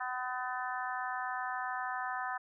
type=harmonic tone; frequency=252.4 Hz; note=B3; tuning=38 cents sharp; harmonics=3 / 4 / 5 / 6 / 7; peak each=-39 / -40 / -41 / -42 / -42 dBFS; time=0-2.38 s; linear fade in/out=10 ms; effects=none